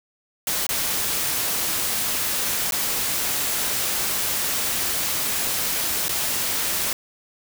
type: noise with dropouts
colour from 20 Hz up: white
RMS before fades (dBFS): -24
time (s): 0.47-6.93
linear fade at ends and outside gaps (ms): 2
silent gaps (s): 0.667-0.69 / 2.71-2.721 / 6.083-6.092
effects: none